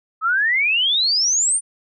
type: exponential sweep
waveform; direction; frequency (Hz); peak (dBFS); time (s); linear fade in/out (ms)
sine; up; 1257 to 9360; -15; 0.21-1.61; 50
effects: none